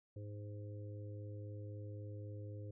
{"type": "harmonic tone", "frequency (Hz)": 103.83, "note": "G#2", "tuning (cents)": 0, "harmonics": [1, 3, 4, 5], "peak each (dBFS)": [-45, -56, -58, -56], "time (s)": [0.16, 2.71], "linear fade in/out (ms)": 5, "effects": []}